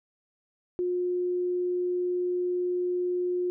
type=tone; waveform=sine; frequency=358.2 Hz; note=F4; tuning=44 cents sharp; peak=-25 dBFS; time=0.79-3.5 s; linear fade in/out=0 ms; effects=none